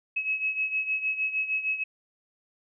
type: beating tone pair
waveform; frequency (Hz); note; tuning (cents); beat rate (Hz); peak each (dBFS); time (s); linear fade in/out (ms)
sine; 2568 / 2574.5; E7 / E7; -46 / -42; 6.5; -27 / -32; 0.16-1.84; 10
effects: none